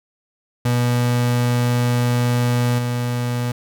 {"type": "tone with level steps", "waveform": "35% pulse", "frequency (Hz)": 121.7, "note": "B2", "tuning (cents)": -25, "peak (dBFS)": [-14, -18], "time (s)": [0.65, 3.52], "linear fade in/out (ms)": 5, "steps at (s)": 2.78, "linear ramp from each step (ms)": 10, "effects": []}